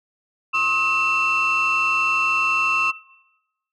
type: tone cluster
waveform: sine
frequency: 1073 / 1277 / 2686 Hz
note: C6 / D#6 / E7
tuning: +43 / +45 / +32 cents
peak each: -23 / -22 / -18 dBFS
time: 0.53-2.92 s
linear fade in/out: 20 ms
effects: noise-tail reverb RT60 0.9 s tail -20 dB re dry + tanh soft clip ceiling -13 dBFS